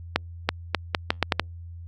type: accelerating click train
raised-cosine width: 0.3 ms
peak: -3 dBFS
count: 8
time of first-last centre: 0.16-1.397 s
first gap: 330 ms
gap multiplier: 0.78
effects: added 85 Hz sine -37 dBFS peak until 1.87 s + Opus 48 kbps